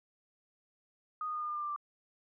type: tone with pitch steps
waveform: sine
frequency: 1241 / 1231.7 / 1222.5 / 1213.4 / 1204.3 / 1195.3 / 1186.3 / 1177.5 Hz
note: D#6 / D#6 / D#6 / D#6 / D6 / D6 / D6 / D6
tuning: -5 / -18 / -31 / -44 / +43 / +30 / +17 / +4 cents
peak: -34 dBFS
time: 1.21-1.762 s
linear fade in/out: 2 ms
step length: 69 ms
effects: none